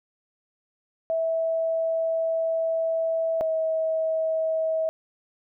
sine tone pair in turn, 653 / 641.8 Hz, E5 / E5, -17 / -46 cents, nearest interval unison, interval 29 cents, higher first, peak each -22 dBFS, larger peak neither, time 1.1-3.41 / 3.41-4.89 s, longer first, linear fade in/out 0 ms, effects none

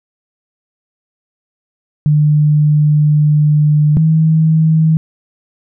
sine tone pair in turn, 150 / 159.01 Hz, D3 / D#3, +37 / +38 cents, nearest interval minor second, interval 101 cents, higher second, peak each -7 dBFS, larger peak neither, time 2.06-3.97 / 3.97-4.97 s, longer first, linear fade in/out 0 ms, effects none

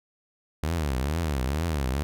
sawtooth tone with vibrato, 73.3 Hz, D2, 3 cents flat, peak -21 dBFS, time 0.63-2.03 s, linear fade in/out 0 ms, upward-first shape triangle, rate 2.2 Hz, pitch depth 300 cents each way, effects none

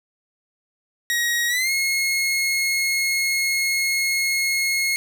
sawtooth tone with pitch glide, 1894 to 2163 Hz, A#6 to C#7, +27 to -43 cents, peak -16 dBFS, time 1.1-4.96 s, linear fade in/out 0 ms, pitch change +230 cents, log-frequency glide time 1.48-1.71 s, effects 9-bit

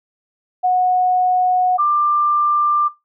sine tone pair in turn, 732 / 1187.8 Hz, F#5 / D6, -19 / +19 cents, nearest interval minor sixth, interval 838 cents, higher second, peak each -12 dBFS, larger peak neither, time 0.63-1.78 / 1.78-2.89 s, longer first, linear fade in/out 20 ms, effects noise-tail reverb RT60 0.2 s tail -19 dB re dry

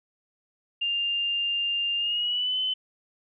sine tone with pitch glide, 2800 to 3036 Hz, F7 to F#7, +4 to +44 cents, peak -24 dBFS, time 0.81-2.74 s, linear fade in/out 10 ms, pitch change +140 cents, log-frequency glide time 1.97-2.58 s, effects none

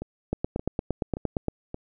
two click trains, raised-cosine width 2 ms, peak -12 / -20 dBFS, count 11 / 4, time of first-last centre 0.33-1.483 / 0.02-1.744 s, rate 8.67 / 1.74 Hz, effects none

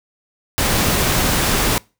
pink noise, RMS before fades -17 dBFS, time 0.58-1.78 s, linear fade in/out 0 ms, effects noise-tail reverb RT60 0.3 s tail -25 dB re dry

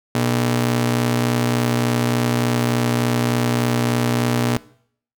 sawtooth ring-modulated tone, 180.2 Hz, F#3, 45 cents flat, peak -10 dBFS, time 0.15-4.57 s, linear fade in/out 0 ms, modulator 58.4 Hz, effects noise-tail reverb RT60 0.6 s tail -20 dB re dry

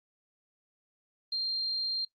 sine tone, 4186 Hz, C8, in tune, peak -29 dBFS, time 1.32-2.05 s, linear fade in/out 5 ms, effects noise-tail reverb RT60 0.1 s tail -20 dB re dry + Opus 24 kbps

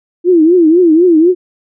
sine tone with vibrato, 336.8 Hz, E4, 37 cents sharp, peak -4 dBFS, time 0.24-1.35 s, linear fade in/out 50 ms, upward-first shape triangle, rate 4 Hz, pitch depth 180 cents each way, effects none

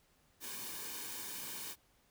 white noise with comb filter, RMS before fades -44 dBFS, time 0.4-1.76 s, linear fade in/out 50 ms, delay 1.5 ms, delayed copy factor -0.65, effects pink hiss -71 dBFS RMS until 2.1 s

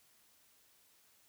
silence, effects white hiss -68 dBFS RMS until 1.28 s

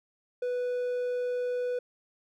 triangle tone, 493.9 Hz, B4, in tune, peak -26 dBFS, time 0.42-1.79 s, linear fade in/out 5 ms, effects none

